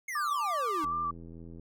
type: exponential sweep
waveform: square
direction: down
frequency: 2192 to 288.4 Hz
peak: -35 dBFS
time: 0.08-0.85 s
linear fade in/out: 5 ms
type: tone with vibrato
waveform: sine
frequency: 1174.7 Hz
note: D6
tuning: in tune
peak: -29 dBFS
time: 0.15-1.11 s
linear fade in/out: 5 ms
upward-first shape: square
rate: 3.9 Hz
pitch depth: 21 cents each way
type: click train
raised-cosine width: 3 ms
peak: -35 dBFS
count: 64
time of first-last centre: 0.84-1.596 s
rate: 83.3 Hz
effects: none